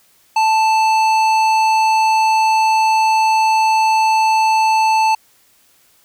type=tone with tanh clipping; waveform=sine; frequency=880 Hz; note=A5; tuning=in tune; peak=-13 dBFS; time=0.36-5.15 s; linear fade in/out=5 ms; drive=15 dB; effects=white hiss -54 dBFS RMS until 6.04 s